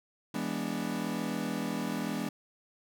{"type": "chord", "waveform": "40% pulse", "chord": "E dominant seventh", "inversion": "none", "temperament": "equal with one note detuned", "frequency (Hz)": [164.81, 205.9, 246.9, 293.7], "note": ["E3", "G#3", "B3", "D4"], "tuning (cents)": [0, -15, 0, 0], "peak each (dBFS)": [-39, -35, -36, -37], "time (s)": [0.34, 2.29], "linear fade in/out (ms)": 5, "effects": []}